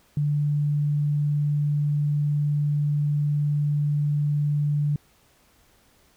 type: tone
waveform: sine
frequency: 146.83 Hz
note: D3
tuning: in tune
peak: -20 dBFS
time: 0.17-4.96 s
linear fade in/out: 2 ms
effects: pink hiss -60 dBFS RMS until 6.16 s